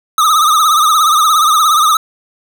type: tone with vibrato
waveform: square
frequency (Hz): 1244.5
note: D#6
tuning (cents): 0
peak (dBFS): -8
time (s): 0.18-1.97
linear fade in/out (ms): 2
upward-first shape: triangle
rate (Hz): 17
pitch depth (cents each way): 110
effects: 8-bit